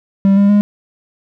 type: tone with pitch steps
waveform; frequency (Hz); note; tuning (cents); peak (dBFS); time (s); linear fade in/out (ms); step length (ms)
triangle; 196 / 200.7 / 205.5; G3 / G3 / G#3; 0 / +41 / -18; -5; 0.25-0.61; 0; 120
effects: none